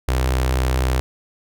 sawtooth tone with notch filter, 64 Hz, C2, 38 cents flat, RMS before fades -19 dBFS, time 0.08-1 s, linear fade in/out 0 ms, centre 200 Hz, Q 1.3, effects none

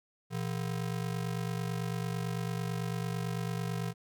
square ring-modulated tone, 145 Hz, D3, 22 cents flat, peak -30 dBFS, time 0.3-3.94 s, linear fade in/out 50 ms, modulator 24.5 Hz, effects none

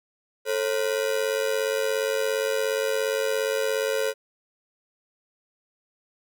45% pulse ring-modulated tone, 490.5 Hz, B4, 12 cents flat, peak -20 dBFS, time 0.45-4.14 s, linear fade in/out 50 ms, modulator 48.6 Hz, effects none

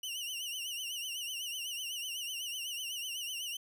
sawtooth tone with vibrato, 2902 Hz, F#7, 34 cents flat, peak -34 dBFS, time 0.03-3.57 s, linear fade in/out 5 ms, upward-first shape triangle, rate 8 Hz, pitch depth 120 cents each way, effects none

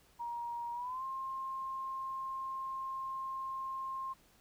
sine tone with pitch glide, 946 to 1061.8 Hz, A#5 to C6, +25 to +25 cents, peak -37 dBFS, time 0.19-4.14 s, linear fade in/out 20 ms, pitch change +200 cents, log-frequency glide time 0.73-1.04 s, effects pink hiss -66 dBFS RMS until 4.4 s

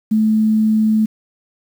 sine tone, 217.4 Hz, A3, 21 cents flat, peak -11 dBFS, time 0.11-1.06 s, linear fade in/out 10 ms, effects 7-bit

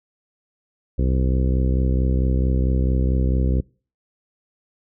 harmonic tone, 64.5 Hz, C2, 24 cents flat, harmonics 1 / 2 / 3 / 4 / 5 / 6 / 7 / 8, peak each -18 / -24 / -28 / -30 / -32 / -34 / -35 / -36 dBFS, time 0.98-3.61 s, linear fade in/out 10 ms, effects noise-tail reverb RT60 0.4 s tail -25 dB re dry

